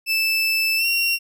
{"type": "tone with pitch glide", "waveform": "30% pulse", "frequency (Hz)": [2637, 2744], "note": ["E7", "F7"], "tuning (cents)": [0, -31], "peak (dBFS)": -15, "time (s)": [0.06, 1.19], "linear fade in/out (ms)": 50, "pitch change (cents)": 69, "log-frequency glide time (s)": [0.77, 0.86], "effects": []}